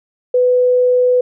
sine tone, 498.3 Hz, B4, 15 cents sharp, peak -9 dBFS, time 0.34-1.21 s, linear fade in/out 5 ms, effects none

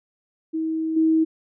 sine tone with level steps, 320 Hz, D#4, 49 cents sharp, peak -22 / -15 dBFS, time 0.53-1.25 s, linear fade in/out 20 ms, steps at 0.96 s, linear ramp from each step 10 ms, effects none

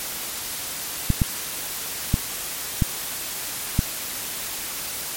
clicks, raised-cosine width 5 ms, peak -5 dBFS, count 5, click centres 1.103 / 1.218 / 2.141 / 2.822 / 3.791 s, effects white hiss -30 dBFS RMS until 5.16 s + MP3 64 kbps

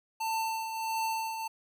square tone with tremolo, 893 Hz, A5, 25 cents sharp, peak -29 dBFS, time 0.2-1.48 s, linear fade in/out 10 ms, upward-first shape triangle, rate 1.5 Hz, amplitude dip 55%, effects none

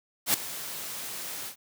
white noise with ADSR envelope, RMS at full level -21 dBFS, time 0.26-1.56 s, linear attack 80 ms, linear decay 4 ms, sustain -16 dB, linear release 95 ms, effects high-pass 100 Hz 12 dB/octave

